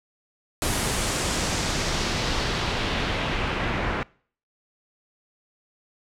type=noise with low-pass filter sweep; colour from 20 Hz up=pink; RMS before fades=-26 dBFS; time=0.62-4.03 s; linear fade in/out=0 ms; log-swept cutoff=11000 to 2000 Hz; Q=1.3; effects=noise-tail reverb RT60 0.5 s tail -24 dB re dry